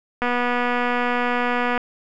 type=click train; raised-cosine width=0.5 ms; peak=-8 dBFS; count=381; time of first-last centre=0.22-1.777 s; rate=244 Hz; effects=none